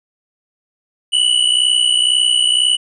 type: tone pair together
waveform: square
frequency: 2929 / 2991 Hz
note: F#7 / F#7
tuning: -18 / +18 cents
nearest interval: unison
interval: 36 cents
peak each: -15 dBFS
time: 1.12-2.77 s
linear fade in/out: 20 ms
effects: resampled to 24000 Hz